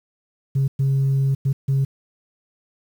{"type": "tone bursts at uneven times", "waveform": "sine", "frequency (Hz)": 136.1, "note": "C#3", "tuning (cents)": -31, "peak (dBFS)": -14, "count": 4, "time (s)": [[0.55, 0.68], [0.79, 1.35], [1.45, 1.53], [1.68, 1.85]], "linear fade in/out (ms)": 10, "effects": ["tanh soft clip ceiling -14 dBFS", "8-bit"]}